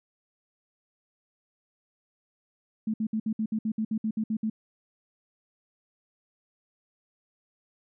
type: tone bursts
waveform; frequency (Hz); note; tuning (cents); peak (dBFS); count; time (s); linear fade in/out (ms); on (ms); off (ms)
sine; 218.7; A3; -10; -25; 13; 2.87-4.499; 5; 69; 61
effects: none